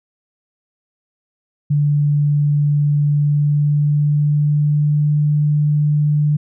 sine tone with pitch glide, 146.3 to 148.69 Hz, D3 to D3, -6 to +22 cents, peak -12 dBFS, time 1.7-6.37 s, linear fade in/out 10 ms, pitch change +28 cents, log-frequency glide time 3.14-5.13 s, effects none

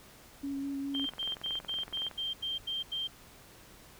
sine tone with vibrato, 277.2 Hz, C#4, in tune, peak -33 dBFS, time 0.43-1.06 s, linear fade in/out 10 ms, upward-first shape square, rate 4.9 Hz, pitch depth 11 cents each way
sine tone bursts, 3162 Hz, G7, 14 cents sharp, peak -32 dBFS, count 9, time 0.94-3.076 s, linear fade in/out 10 ms, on 160 ms, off 87 ms
click train, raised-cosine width 0.5 ms, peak -30 dBFS, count 26, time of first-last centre 0.95-2.113 s, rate 21.5 Hz
effects pink hiss -55 dBFS RMS until 3.99 s

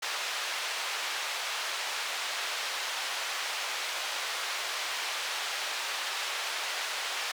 white band-pass noise, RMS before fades -34 dBFS, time 0.02-7.32 s, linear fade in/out 10 ms, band 620 to 4000 Hz, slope 12 dB/octave, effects high-pass 400 Hz 12 dB/octave

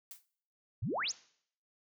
blue noise with exponential decay, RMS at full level -44 dBFS, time 0.11-0.26 s, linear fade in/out 1 ms, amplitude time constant 32 ms
sine exponential sweep, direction up, 87.31 to 7480 Hz, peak -32 dBFS, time 0.82-1.12 s, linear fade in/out 10 ms
effects noise-tail reverb RT60 0.6 s tail -20 dB re dry

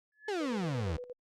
sine tone with exponential growth, 1713 Hz, A6, 47 cents flat, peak -39 dBFS, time 0.12-0.29 s, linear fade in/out 1 ms, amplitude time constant 35 ms
35% pulse exponential sweep, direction down, 440 to 73.42 Hz, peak -30 dBFS, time 0.28-0.97 s, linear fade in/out 5 ms
sine tone with tremolo, 493.9 Hz, B4, in tune, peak -39 dBFS, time 0.4-1.13 s, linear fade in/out 10 ms, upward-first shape square, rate 8.6 Hz, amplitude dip 70%
effects low-pass 6000 Hz 12 dB/octave + Opus 48 kbps

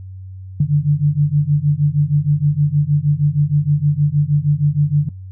sine beating tone pair, 143.5 / 149.9 Hz, D3 / D3, -40 / +36 cents, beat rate 6.4 Hz, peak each -15 dBFS, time 0.6-5.09 s, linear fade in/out 5 ms, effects noise-tail reverb RT60 0.1 s tail -18 dB re dry + added 94 Hz sine -30 dBFS peak until 5.31 s

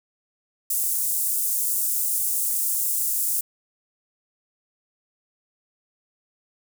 pink high-pass noise, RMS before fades -24 dBFS, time 0.7-3.41 s, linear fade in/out 5 ms, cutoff 8500 Hz, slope 24 dB/octave, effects none

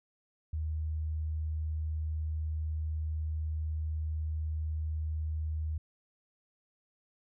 sine tone, 78 Hz, D#2, 5 cents sharp, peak -31 dBFS, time 0.53-5.78 s, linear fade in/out 5 ms, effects none

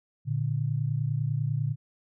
sine tone pair together, 115.6 / 145.65 Hz, A#2 / D3, -14 / -14 cents, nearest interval major third, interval 400 cents, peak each -28 dBFS, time 0.25-1.76 s, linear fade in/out 50 ms, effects none

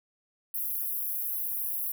pink high-pass noise, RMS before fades -32 dBFS, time 0.54-1.92 s, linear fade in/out 5 ms, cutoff 11000 Hz, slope 96 dB/octave, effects none

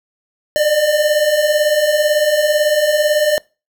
square beating tone pair, 587.3 / 605.3 Hz, D5 / D#5, 0 / -48 cents, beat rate 18 Hz, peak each -19 / -14 dBFS, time 0.56-3.38 s, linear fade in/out 0 ms, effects noise-tail reverb RT60 0.3 s tail -24 dB re dry

